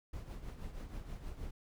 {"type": "noise with tremolo", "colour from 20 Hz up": "brown", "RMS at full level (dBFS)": -42, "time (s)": [0.13, 1.51], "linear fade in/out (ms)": 5, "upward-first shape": "triangle", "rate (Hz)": 6.3, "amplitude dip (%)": 65, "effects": []}